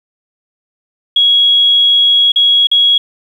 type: tone with dropouts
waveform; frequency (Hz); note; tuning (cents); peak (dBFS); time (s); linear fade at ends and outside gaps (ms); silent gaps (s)
sine; 3322; G#7; 0; -6; 1.16-2.98; 5; 2.32-2.359 / 2.671-2.714
effects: 7-bit